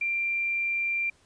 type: tone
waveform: sine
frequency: 2370 Hz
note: D7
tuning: 15 cents sharp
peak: -25 dBFS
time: 0.01-1.1 s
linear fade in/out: 5 ms
effects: pink hiss -62 dBFS RMS until 1.25 s + resampled to 22050 Hz